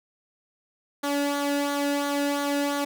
sawtooth tone with flanger, 285.4 Hz, D4, 49 cents flat, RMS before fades -26 dBFS, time 1.03-2.85 s, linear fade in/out 10 ms, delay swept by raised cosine 0.38 to 0.94 ms, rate 2.9 Hz, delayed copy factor -0.55, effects none

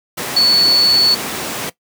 sine tone in noise, 4435 Hz, C#8, in tune, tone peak -8 dBFS, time 0.36-1.15 s, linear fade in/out 10 ms, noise pink, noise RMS -22 dBFS, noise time 0.17-1.7 s, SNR +11 dB, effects noise-tail reverb RT60 0.1 s tail -18 dB re dry + high-pass 200 Hz 12 dB/octave

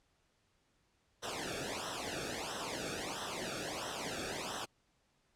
pink noise with flanger, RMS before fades -40 dBFS, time 1.22-4.66 s, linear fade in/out 20 ms, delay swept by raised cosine 0.43 to 1.01 ms, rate 1.5 Hz, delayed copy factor -1, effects pink hiss -75 dBFS RMS until 5.35 s + low-pass 8000 Hz 12 dB/octave

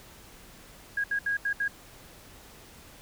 sine tone bursts at uneven times, 1640 Hz, G#6, 22 cents flat, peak -25 dBFS, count 5, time 0.97-1.04 / 1.11-1.19 / 1.26-1.37 / 1.45-1.53 / 1.6-1.68 s, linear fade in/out 5 ms, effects pink hiss -51 dBFS RMS until 3.01 s

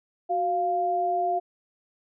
sine tone pair together, 370 / 698.5 Hz, F#4 / F5, 0 / 0 cents, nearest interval major seventh, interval 1100 cents, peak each -30 / -23 dBFS, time 0.29-1.4 s, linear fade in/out 20 ms, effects none

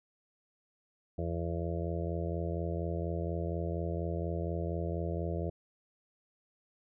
harmonic tone, 84.2 Hz, E2, 37 cents sharp, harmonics 1 / 2 / 4 / 5 / 6 / 7 / 8, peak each -35 / -38 / -41 / -42 / -43 / -43 / -44 dBFS, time 1.18-5.5 s, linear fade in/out 5 ms, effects none

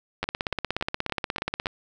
two click trains, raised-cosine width 0.3 ms, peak -10 / -14 dBFS, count 25 / 6, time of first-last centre 0.23-1.659 / 0.24-1.669 s, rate 16.8 / 3.5 Hz, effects none

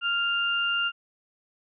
sine tone pair together, 1396.9 / 2797 Hz, F6 / F7, 0 / +2 cents, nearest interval octave, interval 1202 cents, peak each -26 dBFS, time 0.01-0.92 s, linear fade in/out 50 ms, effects none

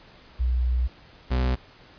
sine / 40% pulse tone pair in turn, 61.74 / 63.07 Hz, B1 / B1, 0 / +37 cents, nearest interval unison, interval 37 cents, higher second, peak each -20 dBFS, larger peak neither, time 0.39-0.88 / 1.3-1.56 s, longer first, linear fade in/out 20 ms, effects pink hiss -51 dBFS RMS until 1.98 s + resampled to 11025 Hz

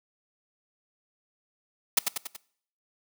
white noise with echo, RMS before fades -20 dBFS, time 1.97-1.99 s, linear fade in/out 5 ms, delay 94 ms, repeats 4, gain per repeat -5 dB, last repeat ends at 2.366 s, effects noise-tail reverb RT60 0.6 s tail -21 dB re dry + high-pass 150 Hz 12 dB/octave

